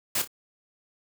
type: noise with echo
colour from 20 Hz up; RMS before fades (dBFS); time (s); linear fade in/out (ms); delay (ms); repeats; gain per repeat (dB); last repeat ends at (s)
white; -26; 0.15-0.22; 5; 28; 2; -10; 0.276
effects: none